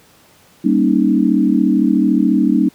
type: chord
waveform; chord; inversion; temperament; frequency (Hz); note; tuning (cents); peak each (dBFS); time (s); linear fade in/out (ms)
sine; Eb dominant seventh; first; equal; 196 / 233.1 / 277.2 / 311.1; G3 / Bb3 / Db4 / Eb4; 0 / 0 / 0 / 0; -16; 0.64-2.69; 10
effects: pink hiss -49 dBFS RMS until 2.74 s + high-pass 100 Hz 12 dB/octave